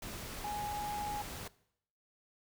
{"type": "tone in noise", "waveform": "sine", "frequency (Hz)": 830.6, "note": "G#5", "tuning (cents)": 0, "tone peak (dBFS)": -36, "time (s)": [0.44, 1.22], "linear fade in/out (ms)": 5, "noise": "pink", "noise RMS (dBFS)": -44, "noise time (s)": [0.02, 1.48], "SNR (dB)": 5, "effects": ["noise-tail reverb RT60 0.7 s tail -20 dB re dry"]}